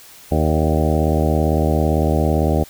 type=harmonic tone with a mistuned harmonic; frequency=77.78 Hz; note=D#2; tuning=in tune; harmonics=1 / 2 / 3 / 4 / 5 / 6 / 7 / 8 / 9 / 10; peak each=-18 / -21 / -23 / -24 / -25 / -26 / -26 / -27 / -28 / -28 dBFS; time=0.31-2.64 s; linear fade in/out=10 ms; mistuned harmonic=7; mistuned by=+42 cents; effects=white hiss -43 dBFS RMS until 2.69 s